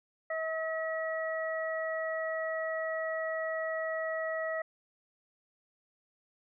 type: harmonic tone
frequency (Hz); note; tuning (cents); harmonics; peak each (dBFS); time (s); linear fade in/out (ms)
642; E5; -46; 1 / 2 / 3; -33 / -41 / -37; 0.3-4.62; 5
effects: none